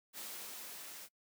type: noise with level ramp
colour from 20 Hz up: white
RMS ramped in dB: -45 to -50 dBFS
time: 0.13-1.09 s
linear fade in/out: 50 ms
effects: noise-tail reverb RT60 0.1 s tail -25 dB re dry + high-pass 200 Hz 12 dB/octave